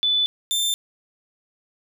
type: tone pair in turn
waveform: sine / sawtooth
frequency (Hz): 3490 / 3570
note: A7 / A7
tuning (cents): -15 / +24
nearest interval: unison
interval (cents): 39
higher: second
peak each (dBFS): -17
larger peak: neither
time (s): 0.03-0.26 / 0.51-0.74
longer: neither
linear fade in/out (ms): 0
effects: none